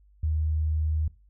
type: tone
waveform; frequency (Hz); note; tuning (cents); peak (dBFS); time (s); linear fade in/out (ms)
sine; 77.78; D#2; 0; -23; 0.23-1.08; 5
effects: noise-tail reverb RT60 0.3 s tail -19 dB re dry + added 50 Hz sine -55 dBFS peak until 1.29 s